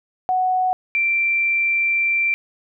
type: tone pair in turn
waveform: sine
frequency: 741 / 2353 Hz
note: F#5 / D7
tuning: +2 / +3 cents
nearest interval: octave + minor sixth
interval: 2001 cents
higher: second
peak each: -16 dBFS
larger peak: neither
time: 0.29-0.73 / 0.95-2.34 s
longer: second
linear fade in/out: 0 ms
effects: none